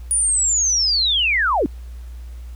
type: linear sweep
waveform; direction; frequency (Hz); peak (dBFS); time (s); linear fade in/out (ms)
sine; down; 9670 to 233.9; -15; 0.11-1.66; 0
effects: added 60 Hz sine -31 dBFS peak until 2.55 s + pink hiss -53 dBFS RMS until 2.55 s